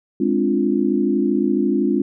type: chord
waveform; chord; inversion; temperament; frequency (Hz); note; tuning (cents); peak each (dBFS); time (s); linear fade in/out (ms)
sine; D half-diminished seventh; second; equal; 207.7 / 261.6 / 293.7 / 349.2; Ab3 / C4 / D4 / F4; 0 / 0 / 0 / 0; -21; 0.2-2.02; 5
effects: none